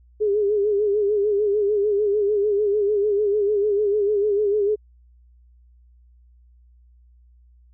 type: tone with vibrato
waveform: sine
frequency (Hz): 412.4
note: G#4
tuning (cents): -12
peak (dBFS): -17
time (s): 0.2-4.76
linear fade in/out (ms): 20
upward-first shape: sine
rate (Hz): 6.7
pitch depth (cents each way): 69
effects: added 60 Hz sine -50 dBFS peak until 7.73 s